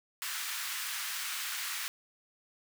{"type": "high-pass noise", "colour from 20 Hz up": "pink", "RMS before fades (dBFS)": -37, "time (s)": [0.22, 1.88], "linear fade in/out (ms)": 0, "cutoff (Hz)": 1300, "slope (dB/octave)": 24, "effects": []}